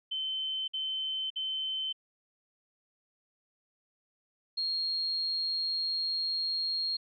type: tone bursts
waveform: sine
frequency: 3074 Hz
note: G7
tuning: 35 cents flat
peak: -31 dBFS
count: 3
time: 0.11-1.928 s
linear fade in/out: 10 ms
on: 570 ms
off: 54 ms
type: tone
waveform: sine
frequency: 4255 Hz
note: C8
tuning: 28 cents sharp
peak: -29 dBFS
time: 4.57-6.97 s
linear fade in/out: 10 ms
effects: none